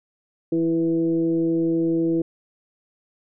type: tone with frequency modulation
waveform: sine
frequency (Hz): 330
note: E4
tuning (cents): +2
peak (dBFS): -18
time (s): 0.52-2.22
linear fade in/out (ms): 5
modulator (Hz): 164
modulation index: 0.61
effects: none